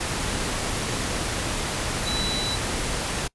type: tone in noise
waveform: sine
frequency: 3951 Hz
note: B7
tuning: in tune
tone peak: -27 dBFS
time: 2.06-2.56 s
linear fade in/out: 10 ms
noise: pink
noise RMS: -27 dBFS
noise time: 0-3.28 s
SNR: -3 dB
effects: noise-tail reverb RT60 0.1 s tail -24 dB re dry + resampled to 24000 Hz